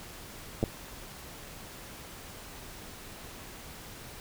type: clicks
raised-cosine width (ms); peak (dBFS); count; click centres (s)
2; -14; 2; 0.629 / 0.638
effects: pink hiss -46 dBFS RMS until 4.2 s